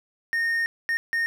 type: tone bursts at uneven times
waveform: triangle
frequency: 1841 Hz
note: A#6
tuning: 22 cents flat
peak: -20 dBFS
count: 3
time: 0.33-0.66 / 0.89-0.97 / 1.13-1.26 s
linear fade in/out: 0 ms
effects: none

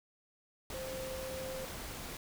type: tone in noise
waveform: sine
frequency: 523 Hz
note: C5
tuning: 1 cent flat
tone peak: -40 dBFS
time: 0.74-1.65 s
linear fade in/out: 2 ms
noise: pink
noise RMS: -44 dBFS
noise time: 0.7-2.17 s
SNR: +1 dB
effects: none

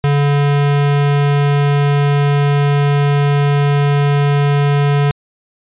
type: tone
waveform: square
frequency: 143.3 Hz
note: D3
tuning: 42 cents flat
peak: -11 dBFS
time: 0.04-5.11 s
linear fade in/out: 0 ms
effects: resampled to 8000 Hz

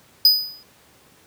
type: tone with exponential decay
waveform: square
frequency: 4978 Hz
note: D#8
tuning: in tune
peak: -8 dBFS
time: 0.25-0.63 s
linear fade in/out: 2 ms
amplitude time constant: 81 ms
effects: pink hiss -53 dBFS RMS until 1.26 s + high-pass 100 Hz 12 dB/octave

